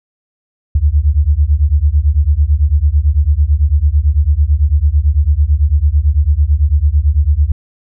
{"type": "beating tone pair", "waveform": "sine", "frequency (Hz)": [69.3, 78.3], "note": ["C#2", "D#2"], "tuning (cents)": [0, 11], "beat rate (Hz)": 9, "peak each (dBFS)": -11, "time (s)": [0.75, 7.52], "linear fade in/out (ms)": 5, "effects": []}